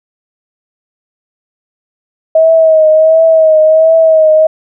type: tone with vibrato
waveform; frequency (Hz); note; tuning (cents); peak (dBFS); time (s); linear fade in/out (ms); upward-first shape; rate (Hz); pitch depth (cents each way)
sine; 637; D#5; +41; -3; 2.35-4.47; 5; triangle; 1.4; 46
effects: none